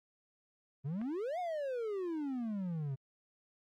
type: exponential two-way sweep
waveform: triangle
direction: up then down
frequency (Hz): 130 to 740 to 130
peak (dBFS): -33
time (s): 0.84-2.96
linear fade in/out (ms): 20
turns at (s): 1.39
type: click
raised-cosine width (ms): 0.5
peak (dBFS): -35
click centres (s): 1.015
effects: AAC 64 kbps